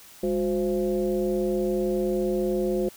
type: tone with frequency modulation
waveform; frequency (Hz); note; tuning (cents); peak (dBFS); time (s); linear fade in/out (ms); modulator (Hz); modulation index
sine; 362.8; F#4; -34; -22; 0.23-2.89; 5; 159; 1.1
effects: white hiss -49 dBFS RMS until 2.96 s